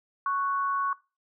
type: tone pair together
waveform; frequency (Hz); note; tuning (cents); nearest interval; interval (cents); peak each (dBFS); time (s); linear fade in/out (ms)
sine; 1108.7 / 1482.5; C#6 / F#6; 0 / +3; perfect fourth; 503; -25 / -34; 0.26-0.93; 2
effects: noise-tail reverb RT60 0.3 s tail -21 dB re dry